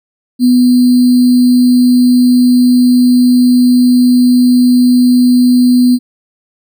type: tone with sample-and-hold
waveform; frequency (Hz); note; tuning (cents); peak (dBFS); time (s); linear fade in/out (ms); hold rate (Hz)
sine; 248.2; B3; +9; -4; 0.39-5.99; 50; 4410
effects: none